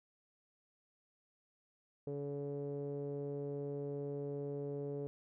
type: tone with low-pass filter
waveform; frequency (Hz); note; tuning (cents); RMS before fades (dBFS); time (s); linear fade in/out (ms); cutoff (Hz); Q
sawtooth; 142.5; C#3; +48; -41; 2.07-5.07; 0; 470; 7
effects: none